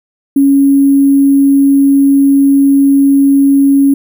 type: tone with sample-and-hold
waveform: sine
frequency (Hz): 277.2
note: C#4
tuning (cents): 0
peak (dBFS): -4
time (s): 0.36-3.94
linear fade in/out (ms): 5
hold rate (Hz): 11025
effects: none

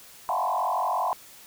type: tone with frequency modulation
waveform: sine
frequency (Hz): 863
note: A5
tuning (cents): -34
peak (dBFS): -23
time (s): 0.29-1.13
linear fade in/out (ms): 0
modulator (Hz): 45.7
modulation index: 4.3
effects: white hiss -49 dBFS RMS until 1.46 s

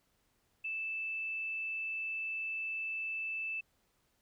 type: tone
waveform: sine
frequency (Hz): 2637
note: E7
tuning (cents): 0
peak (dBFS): -35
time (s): 0.64-3.61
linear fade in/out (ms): 10
effects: pink hiss -75 dBFS RMS until 4.21 s

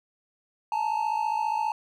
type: tone pair together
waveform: triangle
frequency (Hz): 857.1 / 912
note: A5 / A#5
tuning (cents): -46 / -38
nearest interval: minor second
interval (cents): 108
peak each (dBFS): -25 / -26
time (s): 0.72-1.72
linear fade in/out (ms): 2
effects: none

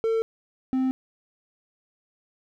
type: tone pair in turn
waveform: triangle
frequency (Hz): 449.5 / 260.5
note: A4 / C4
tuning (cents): +37 / -7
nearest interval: major sixth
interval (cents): 944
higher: first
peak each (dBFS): -19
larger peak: neither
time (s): 0.04-0.22 / 0.73-0.91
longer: neither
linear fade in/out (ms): 0
effects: none

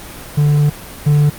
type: tone pair in turn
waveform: triangle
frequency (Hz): 147.2 / 147.2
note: D3 / D3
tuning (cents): +4 / +4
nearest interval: unison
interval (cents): 0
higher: neither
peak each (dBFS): -7 / -6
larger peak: second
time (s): 0.37-0.7 / 1.06-1.3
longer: first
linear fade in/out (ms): 10
effects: pink hiss -32 dBFS RMS until 1.38 s + Opus 32 kbps

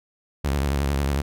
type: tone with vibrato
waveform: sawtooth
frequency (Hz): 70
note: C#2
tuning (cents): +18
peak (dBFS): -17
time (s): 0.44-1.22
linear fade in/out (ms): 10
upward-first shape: sine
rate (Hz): 11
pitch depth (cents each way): 93
effects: none

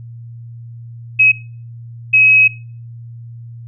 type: tone bursts at uneven times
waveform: sine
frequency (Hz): 2551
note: D#7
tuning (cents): +43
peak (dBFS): -6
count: 2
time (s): 1.19-1.32 / 2.13-2.48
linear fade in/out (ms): 10
effects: noise-tail reverb RT60 0.4 s tail -21 dB re dry + added 117 Hz sine -30 dBFS peak until 3.67 s

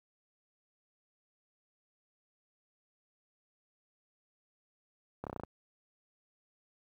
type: slowing click train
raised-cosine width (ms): 1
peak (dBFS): -24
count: 7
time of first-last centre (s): 5.24-5.435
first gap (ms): 28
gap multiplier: 1.06
effects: high-pass 60 Hz 12 dB/octave + 11-bit

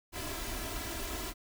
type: noise with comb filter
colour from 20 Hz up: pink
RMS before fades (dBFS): -38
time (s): 0.12-1.34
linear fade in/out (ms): 50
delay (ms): 3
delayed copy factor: +0.85
effects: none

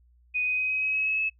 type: tone with pitch steps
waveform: sine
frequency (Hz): 2489 / 2503 / 2518 / 2533 / 2547 / 2562 / 2577 / 2592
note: D#7 / D#7 / D#7 / D#7 / D#7 / E7 / E7 / E7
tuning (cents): 0 / +10 / +20 / +30 / +40 / -50 / -40 / -30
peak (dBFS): -24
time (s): 0.34-1.3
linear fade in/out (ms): 20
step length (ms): 120
effects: noise-tail reverb RT60 0.1 s tail -22 dB re dry + added 60 Hz sine -57 dBFS peak until 1.39 s

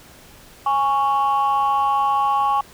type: tone pair together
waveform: sine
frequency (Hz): 825.5 / 1108.7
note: G#5 / C#6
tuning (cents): -11 / 0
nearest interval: perfect fourth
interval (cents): 511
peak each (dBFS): -17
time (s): 0.66-2.61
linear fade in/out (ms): 5
effects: tanh soft clip ceiling -12 dBFS + pink hiss -46 dBFS RMS until 2.73 s

